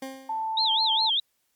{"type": "tone with exponential decay", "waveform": "20% pulse", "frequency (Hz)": 266.1, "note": "C4", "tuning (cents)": 29, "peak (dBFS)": -27, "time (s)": [0.02, 0.62], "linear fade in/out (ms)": 5, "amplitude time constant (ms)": 130}
{"type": "tone", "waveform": "sine", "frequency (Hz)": 884, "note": "A5", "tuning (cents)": 8, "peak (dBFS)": -26, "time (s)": [0.29, 1.1], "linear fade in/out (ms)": 5}
{"type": "tone with vibrato", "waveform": "sine", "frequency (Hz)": 3640, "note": "A#7", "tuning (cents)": -42, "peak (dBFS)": -21, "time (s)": [0.57, 1.2], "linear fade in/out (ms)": 5, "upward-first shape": "sine", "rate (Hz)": 4.9, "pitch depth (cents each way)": 260}
{"effects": ["white hiss -72 dBFS RMS until 1.55 s", "MP3 96 kbps"]}